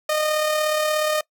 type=tone with amplitude modulation; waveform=sawtooth; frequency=613 Hz; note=D#5; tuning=26 cents flat; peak=-14 dBFS; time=0.09-1.21 s; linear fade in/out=5 ms; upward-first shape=sine; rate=36.8 Hz; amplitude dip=35%; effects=noise-tail reverb RT60 0.1 s tail -22 dB re dry